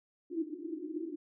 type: band-pass noise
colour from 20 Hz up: white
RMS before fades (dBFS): -39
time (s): 0.3-1.16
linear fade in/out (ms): 10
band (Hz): 300 to 340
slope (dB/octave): 96
effects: none